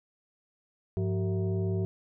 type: tone with frequency modulation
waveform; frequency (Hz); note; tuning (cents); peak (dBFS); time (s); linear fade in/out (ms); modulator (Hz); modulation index
sine; 101.9; G#2; -32; -26; 0.97-1.85; 0; 278; 1
effects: none